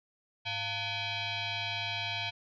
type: tone with frequency modulation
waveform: sine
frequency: 103.83 Hz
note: G#2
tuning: in tune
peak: -32 dBFS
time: 0.45-2.31 s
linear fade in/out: 20 ms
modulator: 802 Hz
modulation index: 4.7
effects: none